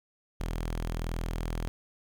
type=tone; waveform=sawtooth; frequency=41.2 Hz; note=E1; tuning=in tune; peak=-27 dBFS; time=0.4-1.68 s; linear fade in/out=0 ms; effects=11-bit